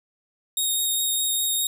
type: tone with vibrato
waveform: 10% pulse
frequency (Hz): 3729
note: A#7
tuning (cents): 0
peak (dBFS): -15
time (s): 0.57-1.67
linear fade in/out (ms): 2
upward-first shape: sine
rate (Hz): 4.9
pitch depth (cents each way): 11
effects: none